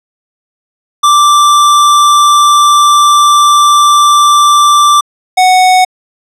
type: tone pair in turn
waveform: square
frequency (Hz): 1174.7 / 740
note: D6 / F#5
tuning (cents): 0 / 0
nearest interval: minor sixth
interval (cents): 800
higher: first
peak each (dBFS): -4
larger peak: neither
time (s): 1.03-5.01 / 5.37-5.85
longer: first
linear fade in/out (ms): 10
effects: low-pass 10000 Hz 12 dB/octave